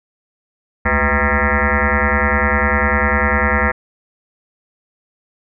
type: tone with frequency modulation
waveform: sine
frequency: 931 Hz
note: A#5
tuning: 2 cents flat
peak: -12 dBFS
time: 0.85-3.72 s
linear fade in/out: 10 ms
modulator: 144 Hz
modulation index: 7.7
effects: none